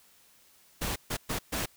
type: noise bursts at uneven times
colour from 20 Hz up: pink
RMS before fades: -32 dBFS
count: 4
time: 0.81-0.96 / 1.1-1.17 / 1.29-1.39 / 1.52-1.66 s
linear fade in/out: 10 ms
effects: white hiss -61 dBFS RMS until 1.76 s